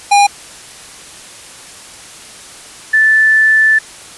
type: tone pair in turn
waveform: square / sine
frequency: 811 / 1756.6 Hz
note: G#5 / A6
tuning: -41 / -3 cents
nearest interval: octave + minor second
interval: 1338 cents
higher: second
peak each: -6 dBFS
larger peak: neither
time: 0.11-0.27 / 2.93-3.79 s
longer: second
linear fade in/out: 10 ms
effects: white hiss -34 dBFS RMS until 4.17 s + resampled to 24000 Hz